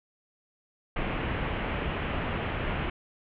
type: low-pass noise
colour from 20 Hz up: pink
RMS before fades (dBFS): -31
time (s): 0.96-2.9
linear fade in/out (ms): 5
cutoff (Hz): 3000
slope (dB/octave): 48
effects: none